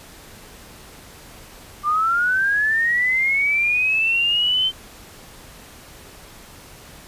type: linear sweep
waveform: sine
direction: up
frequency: 1174.7 to 3110 Hz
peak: -16 dBFS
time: 1.83-4.72 s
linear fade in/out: 50 ms
effects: pink hiss -43 dBFS RMS until 7.07 s + resampled to 32000 Hz